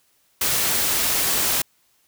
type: noise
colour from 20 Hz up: white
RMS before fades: -21 dBFS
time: 0.41-1.62 s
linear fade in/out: 5 ms
effects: white hiss -63 dBFS RMS until 2.07 s